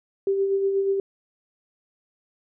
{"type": "tone with tremolo", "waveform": "sine", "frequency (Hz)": 392, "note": "G4", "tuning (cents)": 0, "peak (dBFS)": -18, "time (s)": [0.27, 1], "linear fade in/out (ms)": 2, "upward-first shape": "sine", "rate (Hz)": 8.3, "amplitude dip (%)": 40, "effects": []}